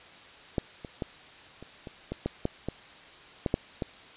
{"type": "clicks", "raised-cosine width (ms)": 2, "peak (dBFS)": [-12, -25, -17, -30, -26, -19, -15, -13, -17, -13, -10, -16], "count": 12, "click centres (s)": [0.582, 0.848, 1.022, 1.626, 1.872, 2.12, 2.26, 2.454, 2.686, 3.462, 3.541, 3.822], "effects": ["white hiss -50 dBFS RMS until 4.16 s", "resampled to 8000 Hz"]}